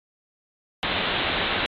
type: low-pass noise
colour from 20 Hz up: white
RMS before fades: -26 dBFS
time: 0.83-1.66 s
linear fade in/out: 0 ms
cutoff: 3900 Hz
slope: 96 dB/octave
effects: AAC 32 kbps